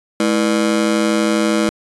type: ring-modulated tone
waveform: 30% pulse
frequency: 270 Hz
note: C#4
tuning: 45 cents flat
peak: -8 dBFS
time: 0.2-1.69 s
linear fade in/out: 0 ms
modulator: 56.2 Hz
effects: resampled to 24000 Hz